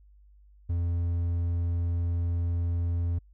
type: tone with hard clipping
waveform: triangle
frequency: 86 Hz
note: F2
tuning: 26 cents flat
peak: -26 dBFS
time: 0.69-3.19 s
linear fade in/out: 10 ms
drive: 6 dB
effects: added 50 Hz sine -53 dBFS peak until 3.33 s